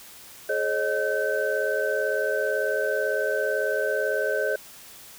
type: tone cluster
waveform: sine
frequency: 424 / 538 / 616 / 1536 Hz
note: G#4 / C5 / D#5 / G6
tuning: +36 / +48 / -17 / -36 cents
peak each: -28 dBFS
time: 0.49-4.56 s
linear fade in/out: 5 ms
effects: white hiss -46 dBFS RMS until 5.18 s